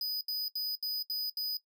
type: tone bursts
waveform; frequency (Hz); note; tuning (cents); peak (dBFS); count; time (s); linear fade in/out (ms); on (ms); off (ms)
square; 4978; D#8; 0; -32; 6; 0.01-1.57; 2; 200; 72
effects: noise-tail reverb RT60 0.1 s tail -18 dB re dry